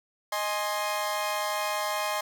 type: chord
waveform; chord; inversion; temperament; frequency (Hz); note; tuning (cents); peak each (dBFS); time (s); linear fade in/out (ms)
sawtooth; Ab major; second; equal with one note detuned; 622.3 / 830.6 / 1054.4; Eb5 / Ab5 / C6; 0 / 0 / +13; -28 / -29 / -28; 0.32-2.21; 5
effects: none